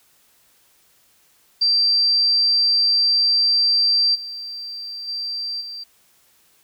sine tone with level steps, 4699 Hz, D8, in tune, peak -14 / -29 / -24 / -30 dBFS, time 1.61-5.84 s, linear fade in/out 10 ms, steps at 4.14 / 5.07 / 5.6 s, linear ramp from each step 20 ms, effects white hiss -58 dBFS RMS until 6.63 s

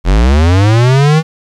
square linear sweep, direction up, 40.83 to 162.8 Hz, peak -6 dBFS, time 0.04-1.23 s, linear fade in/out 50 ms, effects low-pass 6000 Hz 12 dB/octave + 8-bit

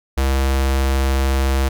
square tone with notch filter, 66.9 Hz, C2, 39 cents sharp, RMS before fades -17 dBFS, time 0.17-1.69 s, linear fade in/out 10 ms, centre 140 Hz, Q 0.66, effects none

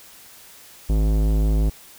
sine tone with tanh clipping, 52.8 Hz, G#1, 29 cents sharp, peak -18 dBFS, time 0.89-1.7 s, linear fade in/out 10 ms, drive 18 dB, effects white hiss -46 dBFS RMS until 1.98 s

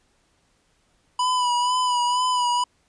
square tone with vibrato, 988 Hz, B5, in tune, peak -20 dBFS, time 1.19-2.64 s, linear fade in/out 5 ms, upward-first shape sine, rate 2.1 Hz, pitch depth 37 cents each way, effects pink hiss -65 dBFS RMS until 2.88 s + resampled to 22050 Hz

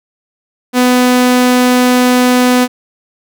sawtooth tone, 249.5 Hz, B3, 18 cents sharp, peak -3 dBFS, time 0.73-2.68 s, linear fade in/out 50 ms, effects none

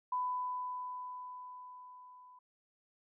sine tone with level ramp, 999 Hz, B5, 20 cents sharp, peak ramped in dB -31 to -55 dBFS, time 0.12-2.39 s, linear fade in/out 5 ms, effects none

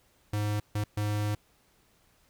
square tone bursts at uneven times, 104.6 Hz, G#2, 13 cents sharp, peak -28 dBFS, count 3, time 0.33-0.6 / 0.75-0.84 / 0.97-1.35 s, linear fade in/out 5 ms, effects pink hiss -66 dBFS RMS until 2.29 s

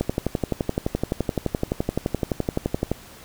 click train, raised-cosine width 2 ms, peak -8 dBFS, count 35, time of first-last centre 0.01-2.916 s, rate 11.7 Hz, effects pink hiss -45 dBFS RMS until 3.24 s

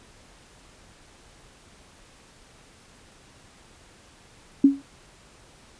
sine tone with exponential decay, 277.2 Hz, C#4, in tune, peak -8 dBFS, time 4.64-4.82 s, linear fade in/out 5 ms, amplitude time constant 39 ms, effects pink hiss -53 dBFS RMS until 5.79 s + resampled to 22050 Hz

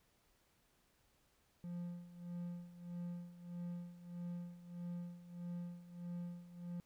triangle tone with tremolo, 174.5 Hz, F3, 1 cent flat, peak -39 dBFS, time 1.64-6.8 s, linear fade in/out 0 ms, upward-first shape sine, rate 1.6 Hz, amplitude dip 80%, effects pink hiss -75 dBFS RMS until 6.85 s

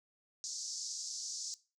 white band-pass noise, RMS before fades -42 dBFS, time 0.44-1.54 s, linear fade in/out 0 ms, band 4700 to 7000 Hz, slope 48 dB/octave, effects noise-tail reverb RT60 0.3 s tail -18 dB re dry

